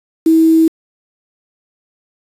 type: tone with quantisation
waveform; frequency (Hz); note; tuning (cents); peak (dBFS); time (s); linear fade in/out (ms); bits
sine; 323.3; E4; -34; -6; 0.26-0.68; 5; 5
effects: resampled to 32000 Hz